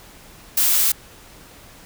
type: noise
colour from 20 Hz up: blue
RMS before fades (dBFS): -17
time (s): 0.57-0.92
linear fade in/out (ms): 5
effects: pink hiss -45 dBFS RMS until 1.85 s